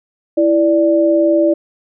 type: tone pair together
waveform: sine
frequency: 331.1 / 587.3 Hz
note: E4 / D5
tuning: +8 / 0 cents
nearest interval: minor seventh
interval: 992 cents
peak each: -12 dBFS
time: 0.37-1.54 s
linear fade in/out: 10 ms
effects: none